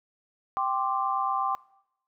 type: chord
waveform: sine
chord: G suspended fourth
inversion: none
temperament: equal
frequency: 784 / 1046.5 / 1174.7 Hz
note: G5 / C6 / D6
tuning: 0 / 0 / 0 cents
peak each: -29 dBFS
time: 0.57-1.55 s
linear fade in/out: 0 ms
effects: noise-tail reverb RT60 0.8 s tail -22 dB re dry